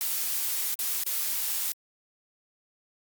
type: noise with dropouts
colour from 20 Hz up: blue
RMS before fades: -29 dBFS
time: 0.01-1.72 s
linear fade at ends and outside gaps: 0 ms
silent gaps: 0.743-0.791 / 1.036-1.064 s
effects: Opus 48 kbps